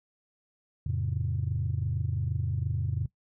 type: chord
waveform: sine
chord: F augmented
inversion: none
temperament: equal with one note detuned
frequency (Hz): 87.31 / 110 / 136.05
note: F2 / A2 / C#3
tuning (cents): 0 / 0 / -32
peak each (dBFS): -31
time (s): 0.86-3.06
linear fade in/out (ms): 5
effects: noise-tail reverb RT60 0.1 s tail -19 dB re dry + tanh soft clip ceiling -19 dBFS